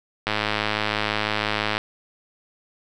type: click train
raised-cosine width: 0.3 ms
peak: -6 dBFS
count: 161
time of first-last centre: 0.27-1.779 s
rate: 106 Hz
effects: none